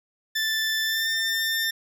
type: tone with pitch glide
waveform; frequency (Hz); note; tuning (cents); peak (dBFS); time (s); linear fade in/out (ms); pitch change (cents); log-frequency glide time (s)
20% pulse; 1763 to 1799; A6 to A6; +3 to +38; -18; 0.35-1.71; 10; +35; 0.84-1.08
effects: none